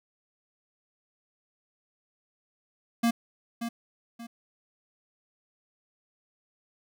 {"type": "tone with echo", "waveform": "square", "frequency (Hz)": 233.1, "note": "A#3", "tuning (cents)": 0, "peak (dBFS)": -22, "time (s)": [3.03, 3.11], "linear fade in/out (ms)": 10, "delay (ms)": 580, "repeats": 2, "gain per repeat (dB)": -9, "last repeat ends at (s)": 4.27, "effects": []}